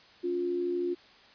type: tone pair together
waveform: sine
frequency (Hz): 280 / 352.8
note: C#4 / F4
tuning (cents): +18 / +18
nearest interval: major third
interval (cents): 400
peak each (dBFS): -37 / -28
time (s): 0.23-0.95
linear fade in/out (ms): 20
effects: white hiss -56 dBFS RMS until 1.34 s + resampled to 11025 Hz